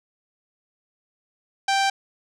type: tone with low-pass filter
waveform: sawtooth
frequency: 784 Hz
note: G5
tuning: in tune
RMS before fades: -21 dBFS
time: 1.68-1.9 s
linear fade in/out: 5 ms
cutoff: 6100 Hz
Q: 1.2
effects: none